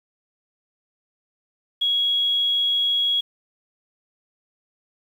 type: tone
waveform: sine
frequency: 3322 Hz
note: G#7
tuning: in tune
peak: -18 dBFS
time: 1.81-3.21 s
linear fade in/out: 10 ms
effects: 8-bit